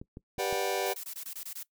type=clicks; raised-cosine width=3 ms; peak=-29 dBFS; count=4; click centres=0.015 / 0.171 / 0.382 / 0.527 s
type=chord; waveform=sawtooth; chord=G major seventh; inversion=none; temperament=just; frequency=392 / 490 / 588 / 735 Hz; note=G4 / B4 / D5 / F#5; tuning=0 / -14 / +2 / -12 cents; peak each=-29 / -30 / -31 / -30 dBFS; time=0.38-0.94 s; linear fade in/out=20 ms
type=noise bursts; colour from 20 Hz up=blue; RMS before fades=-40 dBFS; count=8; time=0.86-1.631 s; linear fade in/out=5 ms; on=78 ms; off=21 ms
effects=noise-tail reverb RT60 0.1 s tail -20 dB re dry